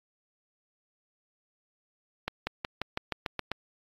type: accelerating click train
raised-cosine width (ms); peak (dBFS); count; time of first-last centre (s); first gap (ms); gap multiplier
0.3; -14; 9; 2.28-3.516; 190; 0.94
effects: AAC 32 kbps